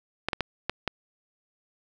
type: clicks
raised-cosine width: 0.3 ms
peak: -10 dBFS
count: 5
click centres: 0.286 / 0.332 / 0.407 / 0.696 / 0.877 s
effects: none